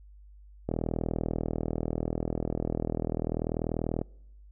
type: click train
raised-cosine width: 2 ms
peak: -16 dBFS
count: 135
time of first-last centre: 0.69-4.015 s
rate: 40.3 Hz
effects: noise-tail reverb RT60 0.8 s tail -26 dB re dry + added 50 Hz sine -49 dBFS peak until 4.51 s